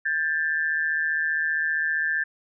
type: tone pair together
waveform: sine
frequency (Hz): 1600 / 1755.2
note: G6 / A6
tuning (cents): +35 / -5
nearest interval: major second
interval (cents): 160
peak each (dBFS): -26 / -24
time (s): 0.05-2.24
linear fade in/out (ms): 10
effects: none